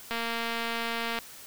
click train, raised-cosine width 0.3 ms, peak -16 dBFS, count 250, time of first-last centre 0.11-1.188 s, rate 231 Hz, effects white hiss -47 dBFS RMS until 1.46 s

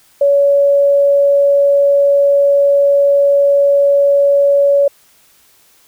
sine tone, 564 Hz, C#5, 30 cents sharp, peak -7 dBFS, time 0.21-4.88 s, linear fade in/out 5 ms, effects white hiss -50 dBFS RMS until 5.87 s

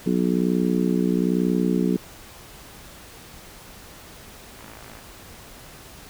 harmonic tone, 61.1 Hz, B1, 18 cents flat, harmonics 3 / 4 / 5 / 6 / 7, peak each -22 / -24 / -26 / -28 / -29 dBFS, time 0.06-1.97 s, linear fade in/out 5 ms
click train, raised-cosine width 0.5 ms, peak -28 dBFS, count 23, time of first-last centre 4.59-4.989 s, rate 55.1 Hz
effects pink hiss -44 dBFS RMS until 6.09 s

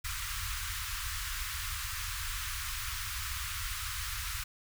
pink band-stop noise, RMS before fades -37 dBFS, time 0.04-4.44 s, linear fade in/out 10 ms, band 100 to 1100 Hz, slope 48 dB/octave, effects none

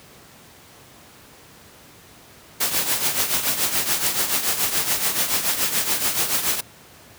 white noise with tremolo, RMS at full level -19 dBFS, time 2.6-6.61 s, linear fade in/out 10 ms, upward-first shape triangle, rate 7 Hz, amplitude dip 70%, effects pink hiss -47 dBFS RMS until 7.18 s + high-pass 80 Hz 12 dB/octave

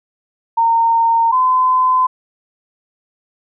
sine tone pair in turn, 918 / 1021.2 Hz, A#5 / C6, -27 / -42 cents, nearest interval major second, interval 185 cents, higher second, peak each -10 dBFS, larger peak neither, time 0.57-1.32 / 1.32-2.07 s, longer neither, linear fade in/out 10 ms, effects none

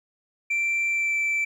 sine tone with pitch glide, 2349 to 2330 Hz, D7 to D7, 0 to -14 cents, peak -19 dBFS, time 0.5-1.45 s, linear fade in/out 10 ms, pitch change -14 cents, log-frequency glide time 0.88-1.16 s, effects tanh soft clip ceiling -21 dBFS + 10-bit

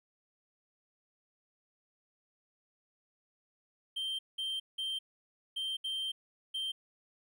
triangle tone bursts at uneven times, 3142 Hz, G7, 3 cents sharp, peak -32 dBFS, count 6, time 3.96-4.19 / 4.38-4.6 / 4.78-4.99 / 5.56-5.77 / 5.84-6.12 / 6.54-6.72 s, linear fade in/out 10 ms, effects none

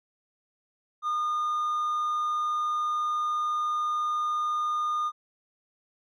sine tone with hard clipping, 1219 Hz, D#6, 36 cents flat, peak -26 dBFS, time 1.02-5.12 s, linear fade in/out 50 ms, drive 2 dB, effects none

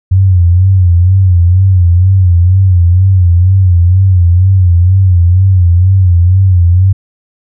sine tone with vibrato, 91 Hz, F#2, 28 cents flat, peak -3 dBFS, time 0.11-6.93 s, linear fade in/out 10 ms, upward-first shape sine, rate 2.1 Hz, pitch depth 100 cents each way, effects none

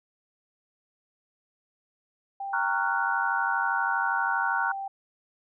sine tone with pitch glide, 789 to 783.5 Hz, G5 to G5, +11 to -1 cents, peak -31 dBFS, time 2.4-4.88 s, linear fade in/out 5 ms, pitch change -12 cents, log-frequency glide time 3.02-4.62 s
sine chord, Gb major seventh, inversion first, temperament just, 925 / 1110 / 1387.5 / 1480 Hz, Bb5 / Db6 / F6 / Gb6, -14 / +2 / -12 / 0 cents, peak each -29 / -34 / -31 / -28 dBFS, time 2.53-4.72 s, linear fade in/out 5 ms
effects none

